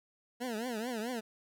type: tone with vibrato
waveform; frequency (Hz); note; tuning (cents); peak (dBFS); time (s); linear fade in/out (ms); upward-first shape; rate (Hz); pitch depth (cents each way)
20% pulse; 233.1; A#3; 0; -30; 0.4-1.21; 20; triangle; 4.6; 200
effects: none